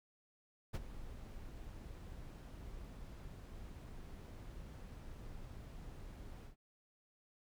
brown noise with ADSR envelope, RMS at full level -35 dBFS, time 0.73-6.56 s, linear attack 20 ms, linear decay 33 ms, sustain -15 dB, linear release 110 ms, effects none

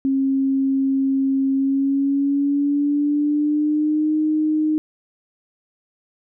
sine tone with pitch glide, 270 to 308.4 Hz, C#4 to D#4, -45 to -15 cents, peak -16 dBFS, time 0.05-4.78 s, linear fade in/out 0 ms, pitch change +230 cents, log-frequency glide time 1.54-4.16 s, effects none

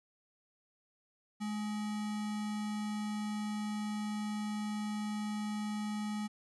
sine tone with sample-and-hold, 211.1 Hz, G#3, 29 cents sharp, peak -34 dBFS, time 1.4-6.28 s, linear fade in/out 20 ms, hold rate 1050 Hz, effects resampled to 24000 Hz

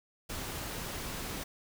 pink noise, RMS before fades -39 dBFS, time 0.29-1.44 s, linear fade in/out 10 ms, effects none

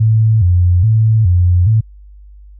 sine tone with vibrato, 99.1 Hz, G2, 19 cents sharp, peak -7 dBFS, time 0-1.81 s, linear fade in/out 10 ms, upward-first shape square, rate 1.2 Hz, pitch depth 190 cents each way, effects added 50 Hz sine -35 dBFS peak until 2.59 s

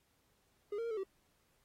triangle tone with pitch steps, 411.1 / 460.6 / 465.3 / 436.6 / 385.1 Hz, G#4 / A#4 / A#4 / A4 / G4, -18 / -21 / -3 / -13 / -31 cents, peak -34 dBFS, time 0.72-1.035 s, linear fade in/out 5 ms, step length 63 ms, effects pink hiss -75 dBFS RMS until 1.64 s + AAC 48 kbps

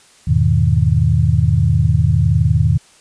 sine chord, E major seventh, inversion none, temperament equal, 82.41 / 103.83 / 123.47 / 155.56 Hz, E2 / G#2 / B2 / D#3, 0 / 0 / 0 / 0 cents, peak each -16 dBFS, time 0.27-2.78 s, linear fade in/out 10 ms, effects white hiss -48 dBFS RMS until 3 s + resampled to 22050 Hz

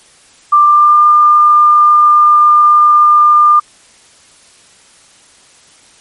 sine tone with pitch glide, 1184 to 1201.2 Hz, D6 to D6, +14 to +39 cents, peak -3 dBFS, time 0.52-3.6 s, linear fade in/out 10 ms, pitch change +25 cents, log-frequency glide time 0.63-1.03 s, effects white hiss -44 dBFS RMS until 6 s + MP3 48 kbps

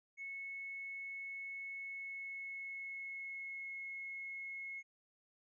triangle tone with pitch glide, 2198 to 2175 Hz, C#7 to C#7, -15 to -33 cents, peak -39 dBFS, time 0.17-4.83 s, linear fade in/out 50 ms, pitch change -18 cents, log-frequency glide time 1.82-3.71 s, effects tanh soft clip ceiling -41 dBFS + resampled to 16000 Hz

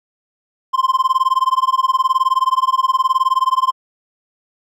triangle tone with tremolo, 1046.5 Hz, C6, in tune, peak -7 dBFS, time 0.73-3.72 s, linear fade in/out 20 ms, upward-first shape sine, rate 19 Hz, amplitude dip 100%, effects none

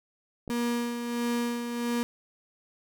clicks, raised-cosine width 2 ms, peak -25 / -30 dBFS, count 2, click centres 0.478 / 0.494 s
35% pulse tone with tremolo, 238.1 Hz, A#3, 37 cents sharp, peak -24 dBFS, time 0.5-2.03 s, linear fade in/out 0 ms, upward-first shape sine, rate 1.5 Hz, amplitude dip 50%
effects none

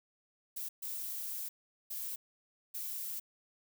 violet noise bursts at uneven times, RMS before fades -40 dBFS, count 4, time 0.56-0.69 / 0.82-1.49 / 1.9-2.16 / 2.74-3.2 s, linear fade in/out 10 ms, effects none

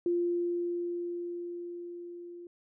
sine tone with level ramp, 347.9 Hz, F4, 7 cents flat, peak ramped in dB -25 to -43 dBFS, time 0.06-2.47 s, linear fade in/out 2 ms, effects none

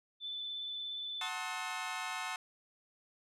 sine tone with vibrato, 3511 Hz, A7, 4 cents flat, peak -38 dBFS, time 0.2-1.3 s, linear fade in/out 50 ms, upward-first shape sine, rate 17 Hz, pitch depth 16 cents each way
20% pulse chord, F# diminished seventh, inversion none, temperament just, 740 / 888 / 1065.6 / 1278.7 Hz, F#5 / A5 / C6 / Eb6, 0 / +16 / +31 / +47 cents, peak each -38 dBFS, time 1.21-2.36 s, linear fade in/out 2 ms
effects low-pass 9000 Hz 12 dB/octave

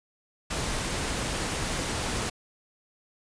pink noise, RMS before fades -30 dBFS, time 0.5-2.3 s, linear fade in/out 10 ms, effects resampled to 22050 Hz

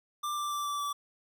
square tone with pitch steps, 1185 / 1177.5 / 1170 / 1162.6 / 1155.3 Hz, D6 / D6 / D6 / D6 / D6, +15 / +4 / -7 / -18 / -29 cents, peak -32 dBFS, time 0.23-0.93 s, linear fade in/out 10 ms, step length 140 ms, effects none

